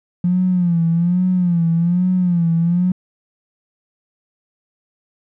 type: tone with vibrato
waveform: triangle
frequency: 174.61 Hz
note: F3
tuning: in tune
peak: -9 dBFS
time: 0.24-2.92 s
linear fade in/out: 5 ms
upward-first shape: sine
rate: 1.2 Hz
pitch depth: 91 cents each way
effects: tanh soft clip ceiling -11 dBFS